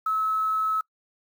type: tone with quantisation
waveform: sine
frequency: 1294 Hz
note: E6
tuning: 32 cents flat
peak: -22 dBFS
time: 0.06-0.81 s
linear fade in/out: 5 ms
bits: 8
effects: noise-tail reverb RT60 0.1 s tail -23 dB re dry